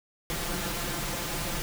pink noise with comb filter, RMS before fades -32 dBFS, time 0.3-1.62 s, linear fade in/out 0 ms, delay 5.8 ms, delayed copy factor +0.9, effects none

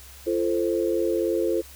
sine chord, F major, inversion none, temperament equal with one note detuned, 342 / 440 / 523.3 Hz, F4 / A4 / C5, -36 / 0 / 0 cents, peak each -24 / -26 / -27 dBFS, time 0.26-1.62 s, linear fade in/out 20 ms, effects added 67 Hz sine -47 dBFS peak until 1.75 s + white hiss -47 dBFS RMS until 1.75 s

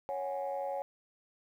sine chord, C# suspended fourth, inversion none, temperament equal, 554.4 / 740 / 830.6 Hz, C#5 / F#5 / G#5, 0 / 0 / 0 cents, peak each -35 / -39 / -38 dBFS, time 0.09-0.82 s, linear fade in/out 0 ms, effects tanh soft clip ceiling -27 dBFS + 11-bit

